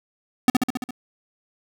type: tone with echo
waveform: square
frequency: 251.1 Hz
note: B3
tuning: 29 cents sharp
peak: -12 dBFS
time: 0.48-0.5 s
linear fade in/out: 2 ms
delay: 68 ms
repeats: 6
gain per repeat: -3 dB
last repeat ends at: 0.908 s
effects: none